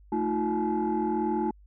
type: tone cluster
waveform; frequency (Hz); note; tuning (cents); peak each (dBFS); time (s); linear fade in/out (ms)
sine; 221.1 / 315.7 / 356.6 / 856; A3 / D#4 / F4 / A5; +9 / +25 / +36 / -48; -29; 0.12-1.51; 5
effects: tanh soft clip ceiling -19 dBFS + added 50 Hz sine -51 dBFS peak until 1.66 s